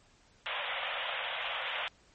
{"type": "band-pass noise", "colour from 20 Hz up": "white", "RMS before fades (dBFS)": -36, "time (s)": [0.46, 1.88], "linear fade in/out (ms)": 0, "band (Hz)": [500, 3500], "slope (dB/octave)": 96, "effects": ["pink hiss -64 dBFS RMS until 2.14 s", "MP3 32 kbps"]}